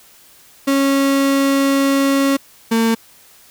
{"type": "tone pair in turn", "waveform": "35% pulse", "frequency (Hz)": [275, 226.9], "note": ["C#4", "A#3"], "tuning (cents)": [-14, -47], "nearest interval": "minor third", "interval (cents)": 333, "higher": "first", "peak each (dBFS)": -11, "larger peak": "neither", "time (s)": [[0.67, 2.37], [2.71, 2.95]], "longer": "first", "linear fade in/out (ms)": 10, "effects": ["white hiss -47 dBFS RMS until 3.5 s"]}